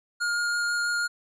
square tone with vibrato, 1420 Hz, F6, 28 cents sharp, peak -25 dBFS, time 0.2-1.08 s, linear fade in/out 20 ms, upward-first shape sine, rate 6.1 Hz, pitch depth 8 cents each way, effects resampled to 22050 Hz

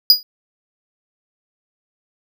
square tone with exponential decay, 4908 Hz, D#8, 25 cents flat, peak -3 dBFS, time 0.1-0.23 s, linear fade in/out 1 ms, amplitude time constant 28 ms, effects none

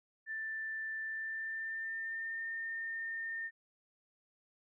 sine tone with pitch glide, 1770 to 1816.6 Hz, A6 to A#6, +10 to -45 cents, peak -37 dBFS, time 0.26-3.51 s, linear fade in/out 50 ms, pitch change +45 cents, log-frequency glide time 1.02-2.46 s, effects none

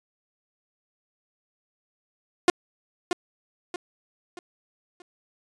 sawtooth tone with echo, 354.9 Hz, F4, 28 cents sharp, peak -10 dBFS, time 2.48-2.5 s, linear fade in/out 2 ms, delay 630 ms, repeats 4, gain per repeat -8 dB, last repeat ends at 5.02 s, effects resampled to 22050 Hz

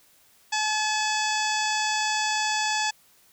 harmonic tone with a mistuned harmonic, 857 Hz, A5, 46 cents flat, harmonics 1 / 2 / 3 / 4 / 5 / 6 / 7 / 8 / 9, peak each -27 / -30 / -32 / -33 / -34 / -35 / -35 / -36 / -37 dBFS, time 0.52-2.91 s, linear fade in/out 10 ms, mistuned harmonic 5, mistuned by +110 cents, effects white hiss -59 dBFS RMS until 3.32 s

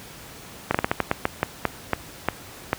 slowing click train, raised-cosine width 0.5 ms, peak -4 dBFS, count 13, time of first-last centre 0.71-2.731 s, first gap 35 ms, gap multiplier 1.26, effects pink hiss -42 dBFS RMS until 2.78 s + high-pass 60 Hz 12 dB/octave

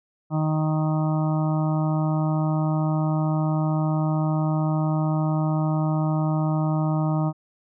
harmonic tone, 155.56 Hz, D#3, in tune, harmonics 1 / 2 / 4 / 5 / 6 / 7 / 8, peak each -21 / -28 / -32 / -34 / -36 / -39 / -37 dBFS, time 0.3-7.33 s, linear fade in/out 50 ms, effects none

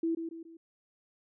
sine tone with echo, 329.6 Hz, E4, in tune, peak -27 dBFS, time 0.03-0.15 s, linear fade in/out 5 ms, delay 140 ms, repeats 3, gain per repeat -7 dB, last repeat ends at 0.57 s, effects none

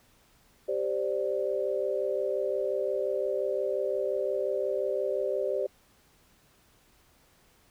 sine chord, G suspended fourth, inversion none, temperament equal with one note detuned, 392 / 523.3 / 589 Hz, G4 / C5 / D5, 0 / 0 / +5 cents, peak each -31 dBFS, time 0.68-5.67 s, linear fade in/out 10 ms, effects pink hiss -63 dBFS RMS until 7.7 s

